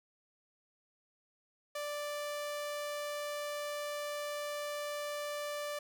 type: tone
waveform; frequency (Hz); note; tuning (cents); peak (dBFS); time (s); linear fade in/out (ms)
sawtooth; 587.3; D5; 0; -33; 1.75-5.79; 5
effects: none